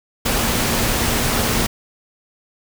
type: tone in noise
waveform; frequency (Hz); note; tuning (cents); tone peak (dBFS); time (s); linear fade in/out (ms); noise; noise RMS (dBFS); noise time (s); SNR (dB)
sine; 233.4; A#3; +2; -27; 0.25-1.67; 10; pink; -19; 0.25-1.67; -11
effects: none